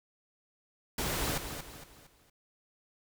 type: noise with echo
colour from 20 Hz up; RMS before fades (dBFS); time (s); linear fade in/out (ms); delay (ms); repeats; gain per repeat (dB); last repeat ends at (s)
pink; -33; 0.98-1.38; 5; 230; 4; -8; 2.3
effects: none